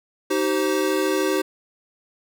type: chord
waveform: square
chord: C minor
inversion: first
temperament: equal with one note detuned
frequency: 311.1 / 383.9 / 523.3 Hz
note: Eb4 / G4 / C5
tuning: 0 / -36 / 0 cents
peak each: -25 / -23 / -27 dBFS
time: 0.3-1.42 s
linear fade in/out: 10 ms
effects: none